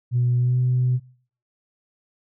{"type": "tone with pitch glide", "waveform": "sine", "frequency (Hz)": [122.5, 125.8], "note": ["B2", "B2"], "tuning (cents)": [-14, 32], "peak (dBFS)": -16, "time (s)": [0.11, 1], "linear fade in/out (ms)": 50, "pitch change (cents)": 46, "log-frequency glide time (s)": [0.37, 0.58], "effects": ["noise-tail reverb RT60 0.5 s tail -22 dB re dry", "tanh soft clip ceiling -13 dBFS"]}